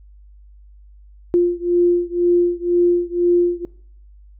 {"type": "beating tone pair", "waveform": "sine", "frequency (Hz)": [349.2, 351.2], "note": ["F4", "F4"], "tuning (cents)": [0, 10], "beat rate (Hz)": 2, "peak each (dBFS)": [-16, -17], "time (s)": [1.34, 3.65], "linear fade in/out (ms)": 0, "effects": ["noise-tail reverb RT60 0.6 s tail -22 dB re dry", "added 50 Hz sine -42 dBFS peak until 4.39 s"]}